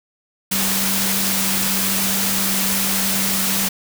sine tone in noise, 193.9 Hz, G3, 19 cents flat, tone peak -25 dBFS, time 0.51-3.69 s, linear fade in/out 10 ms, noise white, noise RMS -20 dBFS, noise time 0.51-3.69 s, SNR -8 dB, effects none

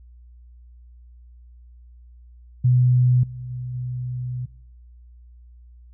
sine tone with level steps, 125 Hz, B2, 21 cents sharp, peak -13 / -29 / -27 / -25 dBFS, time 2.64-4.46 s, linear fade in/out 10 ms, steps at 3.23 / 3.5 / 3.74 s, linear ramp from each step 5 ms, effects noise-tail reverb RT60 0.9 s tail -25 dB re dry + added 60 Hz sine -44 dBFS peak until 5.93 s

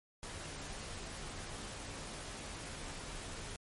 pink noise with comb filter, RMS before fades -45 dBFS, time 0.23-3.56 s, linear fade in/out 0 ms, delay 16 ms, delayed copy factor -0.5, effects MP3 48 kbps

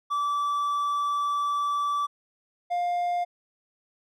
triangle tone pair in turn, 1158 / 704.6 Hz, D6 / F5, -25 / +15 cents, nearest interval major sixth, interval 860 cents, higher first, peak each -22 dBFS, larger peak neither, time 0.1-2.07 / 2.7-3.25 s, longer first, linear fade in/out 20 ms, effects none

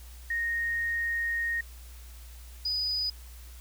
sine tone pair in turn, 1859 / 4963 Hz, A#6 / D#8, -5 / -5 cents, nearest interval octave + perfect fourth, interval 1700 cents, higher second, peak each -27 dBFS, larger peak neither, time 0.3-1.61 / 2.65-3.1 s, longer first, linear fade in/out 5 ms, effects added 60 Hz sine -44 dBFS peak until 3.6 s + white hiss -54 dBFS RMS until 3.6 s

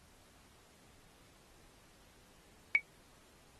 sine tone with exponential decay, 2254 Hz, C#7, 28 cents sharp, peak -19 dBFS, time 2.75-2.82 s, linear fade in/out 0 ms, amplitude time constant 15 ms, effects pink hiss -64 dBFS RMS until 3.59 s + AAC 32 kbps

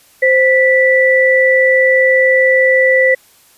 sine tone pair together, 521 / 1967 Hz, C5 / B6, -7 / -7 cents, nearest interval octave + major seventh, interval 2300 cents, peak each -10 dBFS, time 0.22-3.15 s, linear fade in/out 10 ms, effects white hiss -48 dBFS RMS until 3.57 s + resampled to 32000 Hz

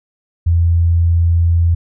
sine tone, 84.6 Hz, E2, 45 cents sharp, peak -9 dBFS, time 0.46-1.75 s, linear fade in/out 10 ms, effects none

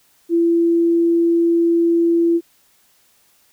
sine tone, 337.4 Hz, E4, 40 cents sharp, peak -12 dBFS, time 0.29-2.41 s, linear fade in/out 50 ms, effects white hiss -57 dBFS RMS until 3.52 s

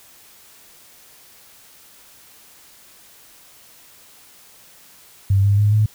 sine tone with pitch steps, 98 / 100.93 / 103.95 / 107.06 Hz, G2 / G#2 / G#2 / A2, 0 / -49 / +2 / -47 cents, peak -12 dBFS, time 5.3-5.86 s, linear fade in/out 5 ms, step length 140 ms, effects white hiss -48 dBFS RMS until 5.94 s

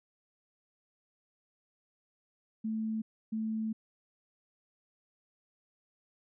sine tone bursts at uneven times, 220 Hz, A3, in tune, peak -31 dBFS, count 2, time 2.64-3.02 / 3.32-3.73 s, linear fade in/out 10 ms, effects none

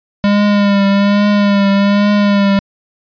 square tone with vibrato, 202 Hz, G#3, 48 cents flat, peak -9 dBFS, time 0.24-2.59 s, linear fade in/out 0 ms, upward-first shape triangle, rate 1.2 Hz, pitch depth 40 cents each way, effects resampled to 11025 Hz

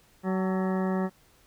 harmonic tone with a mistuned harmonic, 188.3 Hz, F#3, 31 cents sharp, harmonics 1 / 2 / 3 / 4 / 5 / 6 / 7 / 9 / 10, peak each -26 / -32 / -36 / -38 / -40 / -42 / -43 / -45 / -46 dBFS, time 0.23-1.1 s, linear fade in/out 50 ms, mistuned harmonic 5, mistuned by -61 cents, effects pink hiss -61 dBFS RMS until 1.46 s

